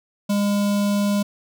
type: tone with notch filter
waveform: square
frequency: 203.3 Hz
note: G#3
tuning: 37 cents flat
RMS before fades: -20 dBFS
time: 0.29-1.23 s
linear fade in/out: 10 ms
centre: 1800 Hz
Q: 1.4
effects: none